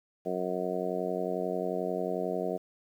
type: harmonic tone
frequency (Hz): 91.2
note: F#2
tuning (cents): -24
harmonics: 2 / 3 / 4 / 5 / 6 / 7 / 8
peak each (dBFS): -38 / -40 / -36 / -35 / -39 / -35 / -40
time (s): 0.25-2.58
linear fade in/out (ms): 20
effects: 10-bit